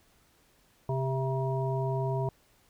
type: harmonic tone with a mistuned harmonic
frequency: 132.2 Hz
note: C3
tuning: 18 cents sharp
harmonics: 1 / 3 / 5 / 7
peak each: -29 / -34 / -36 / -37 dBFS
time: 0.89-2.29 s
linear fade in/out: 2 ms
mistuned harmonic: 7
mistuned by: +47 cents
effects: pink hiss -65 dBFS RMS until 2.69 s